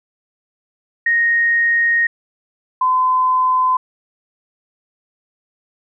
sine tone pair in turn, 1864.7 / 1021.4 Hz, A#6 / C6, 0 / -42 cents, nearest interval minor seventh, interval 1042 cents, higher first, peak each -12 dBFS, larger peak neither, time 1.06-2.07 / 2.81-3.77 s, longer first, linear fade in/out 5 ms, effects none

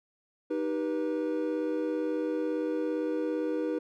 triangle chord, Eb augmented, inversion none, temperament just, 311.1 / 388.9 / 486.1 Hz, Eb4 / G4 / B4, 0 / -14 / -28 cents, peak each -29 / -34 / -30 dBFS, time 0.5-3.79 s, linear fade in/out 10 ms, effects none

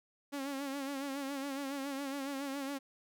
sawtooth tone with vibrato, 276.3 Hz, C#4, 6 cents flat, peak -33 dBFS, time 0.32-2.79 s, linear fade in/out 20 ms, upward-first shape sine, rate 7.2 Hz, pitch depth 61 cents each way, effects none

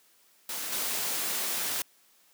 white noise with level steps, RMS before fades -35 / -31 dBFS, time 0.49-1.82 s, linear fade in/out 2 ms, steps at 0.72 s, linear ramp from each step 5 ms, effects white hiss -63 dBFS RMS until 2.33 s + high-pass 200 Hz 12 dB/octave

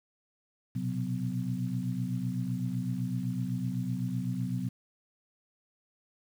sine tone cluster, 119.6 / 127.5 / 183.4 / 251.3 Hz, A#2 / C3 / F#3 / B3, +45 / -44 / -15 / +30 cents, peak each -37 / -34 / -34 / -37 dBFS, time 0.75-4.69 s, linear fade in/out 10 ms, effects 9-bit

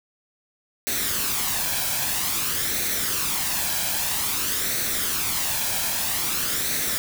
white noise with flanger, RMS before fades -25 dBFS, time 0.87-6.98 s, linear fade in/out 0 ms, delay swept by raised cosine 0.49 to 1.26 ms, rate 0.51 Hz, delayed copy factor +0.5, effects none

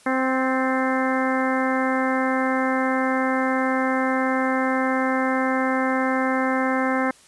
harmonic tone with a mistuned harmonic, 261.6 Hz, C4, in tune, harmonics 1 / 2 / 3 / 4 / 5 / 6 / 7 / 8, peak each -23 / -26 / -28 / -29 / -30 / -31 / -31 / -32 dBFS, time 0.06-7.11 s, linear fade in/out 5 ms, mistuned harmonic 7, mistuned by -38 cents, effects white hiss -52 dBFS RMS until 7.27 s + resampled to 24000 Hz

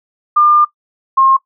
sine tone pair in turn, 1200 / 1069.1 Hz, D6 / C6, +37 / +37 cents, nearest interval major second, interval 200 cents, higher first, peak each -6 dBFS, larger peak neither, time 0.36-0.65 / 1.17-1.37 s, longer first, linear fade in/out 10 ms, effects noise-tail reverb RT60 0.1 s tail -19 dB re dry

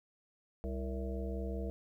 harmonic tone with a mistuned harmonic, 65.9 Hz, C2, 13 cents sharp, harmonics 1 / 3 / 5 / 7 / 9 / 10, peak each -37 / -43 / -46 / -44 / -50 / -48 dBFS, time 0.64-1.7 s, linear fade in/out 0 ms, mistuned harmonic 9, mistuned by -57 cents, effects 12-bit

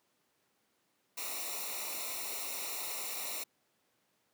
white noise with comb filter, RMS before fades -39 dBFS, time 1.17-3.44 s, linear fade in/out 10 ms, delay 0.62 ms, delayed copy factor -0.8, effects pink hiss -75 dBFS RMS until 4.33 s + high-pass 200 Hz 12 dB/octave

